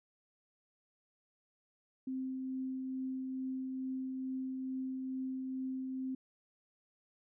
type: tone with tremolo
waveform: sine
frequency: 261.2 Hz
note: C4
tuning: 3 cents flat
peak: -35 dBFS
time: 2.07-6.15 s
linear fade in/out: 5 ms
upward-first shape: triangle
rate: 2.3 Hz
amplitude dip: 25%
effects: none